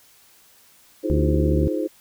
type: chord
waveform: sine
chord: F minor seventh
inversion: third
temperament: just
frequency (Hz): 314.3 / 349.2 / 419.1 / 523.8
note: Eb4 / F4 / Ab4 / C5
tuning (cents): +18 / 0 / +16 / +2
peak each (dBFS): -25 / -28 / -29 / -28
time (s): 1.03-1.88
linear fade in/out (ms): 20
type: harmonic tone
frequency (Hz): 73.42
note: D2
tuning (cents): 0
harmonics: 1 / 2 / 3 / 4 / 5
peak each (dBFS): -20 / -23 / -28 / -30 / -29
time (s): 1.1-1.68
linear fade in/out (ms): 0
effects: white hiss -54 dBFS RMS until 2 s